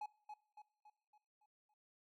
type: tone with echo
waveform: triangle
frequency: 843 Hz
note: G#5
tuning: 26 cents sharp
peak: -40 dBFS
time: 0.01-0.06 s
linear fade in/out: 5 ms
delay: 280 ms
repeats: 6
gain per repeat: -6 dB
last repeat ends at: 1.74 s
effects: noise-tail reverb RT60 0.6 s tail -20 dB re dry